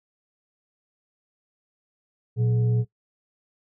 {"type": "tone with frequency modulation", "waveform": "sine", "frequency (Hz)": 118.6, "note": "A#2", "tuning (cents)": 30, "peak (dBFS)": -19, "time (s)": [2.36, 2.85], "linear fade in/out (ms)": 50, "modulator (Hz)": 303, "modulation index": 0.41, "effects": ["noise-tail reverb RT60 0.1 s tail -19 dB re dry"]}